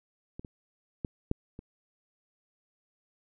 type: clicks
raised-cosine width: 3 ms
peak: -27 / -30 / -19 / -14 / -29 dBFS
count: 5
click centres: 0.395 / 0.448 / 1.048 / 1.314 / 1.591 s
effects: none